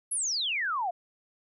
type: exponential sweep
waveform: sine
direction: down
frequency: 11300 to 668 Hz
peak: -27 dBFS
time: 0.11-0.91 s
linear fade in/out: 10 ms
effects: none